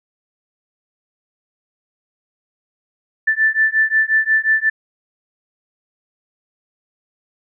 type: beating tone pair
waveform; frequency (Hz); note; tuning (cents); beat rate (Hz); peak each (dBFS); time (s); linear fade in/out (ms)
sine; 1760 / 1765.6; A6 / A6; 0 / +5; 5.6; -16; 3.27-4.7; 10
effects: none